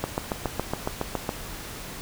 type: click train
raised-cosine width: 1 ms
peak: -11 dBFS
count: 10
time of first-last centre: 0.04-1.292 s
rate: 7.19 Hz
effects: pink hiss -38 dBFS RMS until 2.01 s